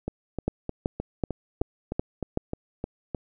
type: two click trains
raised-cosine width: 2 ms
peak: -16 / -11 dBFS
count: 11 / 6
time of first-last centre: 0.08-3.147 / 0.48-2.374 s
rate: 3.26 / 2.64 Hz
effects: none